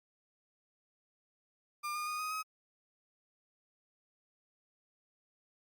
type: tone with pitch steps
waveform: 35% pulse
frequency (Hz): 1200 / 1216.8 / 1233.7 / 1251 / 1268.4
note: D6 / D#6 / D#6 / D#6 / D#6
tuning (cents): +37 / -39 / -15 / +9 / +33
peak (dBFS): -34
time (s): 1.83-2.43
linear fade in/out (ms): 20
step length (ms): 120
effects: Opus 48 kbps